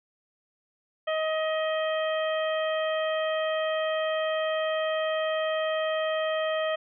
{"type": "harmonic tone", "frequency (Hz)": 630, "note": "D#5", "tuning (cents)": 21, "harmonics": [1, 2, 3, 4, 5], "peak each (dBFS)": [-26, -34, -35, -41, -38], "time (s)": [1.07, 6.76], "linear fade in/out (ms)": 10, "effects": []}